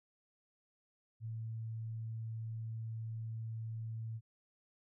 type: tone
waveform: sine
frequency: 112.3 Hz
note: A2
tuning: 36 cents sharp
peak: -39 dBFS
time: 1.2-4.21 s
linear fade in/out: 50 ms
effects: none